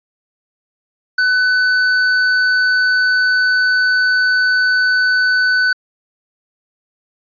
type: tone with tanh clipping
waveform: triangle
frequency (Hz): 1500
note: F#6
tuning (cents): +23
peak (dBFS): -13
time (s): 1.18-5.73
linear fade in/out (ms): 5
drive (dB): 16
effects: resampled to 11025 Hz